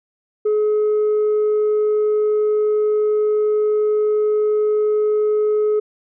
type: tone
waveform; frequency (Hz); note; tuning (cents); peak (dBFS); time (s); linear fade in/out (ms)
sine; 424.3; G#4; +37; -12; 0.45-5.8; 10
effects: tanh soft clip ceiling -13 dBFS